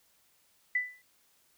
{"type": "tone with exponential decay", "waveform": "sine", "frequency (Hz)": 1990, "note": "B6", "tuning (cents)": 13, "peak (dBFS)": -23, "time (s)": [0.75, 1.02], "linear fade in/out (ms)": 5, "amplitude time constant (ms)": 57, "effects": ["white hiss -68 dBFS RMS until 1.57 s"]}